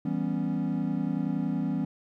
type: chord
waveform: triangle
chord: C# half-diminished seventh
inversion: first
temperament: equal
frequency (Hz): 164.81 / 196 / 246.9 / 277.2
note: E3 / G3 / B3 / C#4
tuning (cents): 0 / 0 / 0 / 0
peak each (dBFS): -30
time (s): 0.05-1.85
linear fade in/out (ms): 5
effects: none